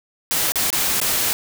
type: noise with dropouts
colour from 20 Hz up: white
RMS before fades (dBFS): -20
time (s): 0.31-1.33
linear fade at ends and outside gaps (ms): 0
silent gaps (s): 0.52-0.557 / 0.703-0.728 / 1.001-1.015
effects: none